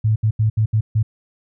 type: tone bursts at uneven times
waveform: sine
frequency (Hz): 109.1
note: A2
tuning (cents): -14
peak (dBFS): -13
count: 6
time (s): 0.04-0.16 / 0.23-0.31 / 0.39-0.5 / 0.57-0.66 / 0.73-0.81 / 0.95-1.03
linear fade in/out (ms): 10
effects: none